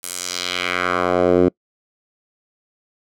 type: tone with band-pass filter sweep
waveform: 10% pulse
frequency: 89.7 Hz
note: F2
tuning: 47 cents sharp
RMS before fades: -19 dBFS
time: 0.03-1.49 s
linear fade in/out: 10 ms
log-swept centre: 11000 to 320 Hz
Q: 1.6
effects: noise-tail reverb RT60 0.1 s tail -26 dB re dry